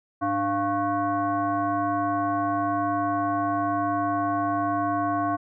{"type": "tone with frequency modulation", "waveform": "sine", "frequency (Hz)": 698.5, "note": "F5", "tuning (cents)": 0, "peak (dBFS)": -22, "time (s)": [0.21, 5.37], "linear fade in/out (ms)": 20, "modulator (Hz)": 402, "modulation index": 1.3, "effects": []}